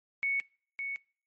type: tone with echo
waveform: sine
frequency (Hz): 2217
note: C#7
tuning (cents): 0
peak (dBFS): -27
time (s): 0.23-0.4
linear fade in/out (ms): 0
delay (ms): 560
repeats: 1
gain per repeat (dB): -6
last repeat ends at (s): 0.96
effects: noise-tail reverb RT60 0.5 s tail -26 dB re dry + MP3 32 kbps